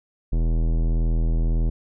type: tone with tanh clipping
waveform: sine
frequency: 40.87 Hz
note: E1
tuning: 14 cents flat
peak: -20 dBFS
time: 0.32-1.7 s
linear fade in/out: 10 ms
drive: 18 dB
effects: none